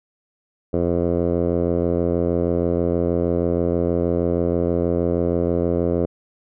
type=tone with low-pass filter; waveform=10% pulse; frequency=86.3 Hz; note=F2; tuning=20 cents flat; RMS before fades=-20 dBFS; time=0.73-6.06 s; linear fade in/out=10 ms; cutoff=540 Hz; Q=2; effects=none